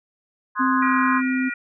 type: chord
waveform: sine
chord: Ab dominant seventh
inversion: first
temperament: equal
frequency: 1046.5 / 1244.5 / 1480 / 1661.2 Hz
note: C6 / Eb6 / Gb6 / Ab6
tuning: 0 / 0 / 0 / 0 cents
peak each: -21 / -26 / -27 / -27 dBFS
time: 0.55-1.22 s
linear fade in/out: 50 ms
type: tone with pitch glide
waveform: sine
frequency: 261.6 to 259 Hz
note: C4 to C4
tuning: 0 to -17 cents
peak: -20 dBFS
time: 0.59-1.5 s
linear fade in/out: 20 ms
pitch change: -17 cents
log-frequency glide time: 0.73-0.99 s
type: harmonic tone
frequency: 478.8 Hz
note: A#4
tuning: 46 cents sharp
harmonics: 3 / 4 / 5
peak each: -29 / -30 / -31 dBFS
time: 0.82-1.54 s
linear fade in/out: 5 ms
effects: none